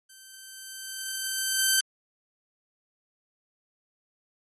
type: tone with level ramp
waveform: 5% pulse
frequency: 1549 Hz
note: G6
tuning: 21 cents flat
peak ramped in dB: -38 to -9 dBFS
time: 0.09-1.81 s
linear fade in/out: 10 ms
effects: AAC 32 kbps